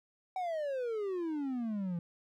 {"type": "exponential sweep", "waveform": "triangle", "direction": "down", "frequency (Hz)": [763, 167], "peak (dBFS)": -31, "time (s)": [0.36, 1.99], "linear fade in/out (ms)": 2, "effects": []}